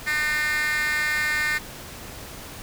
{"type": "tone with high-pass filter", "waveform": "10% pulse", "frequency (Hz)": 302.3, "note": "D#4", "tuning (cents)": -50, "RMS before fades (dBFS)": -24, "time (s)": [0.06, 1.59], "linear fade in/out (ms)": 20, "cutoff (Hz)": 1900, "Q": 4.7, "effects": ["pink hiss -39 dBFS RMS until 2.62 s"]}